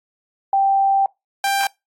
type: tone pair in turn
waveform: sine / sawtooth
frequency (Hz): 784 / 790.4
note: G5 / G5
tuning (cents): 0 / +14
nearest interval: unison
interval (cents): 14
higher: second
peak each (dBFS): -13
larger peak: neither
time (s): 0.53-1.06 / 1.44-1.67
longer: first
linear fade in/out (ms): 2
effects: noise-tail reverb RT60 0.2 s tail -23 dB re dry + AAC 48 kbps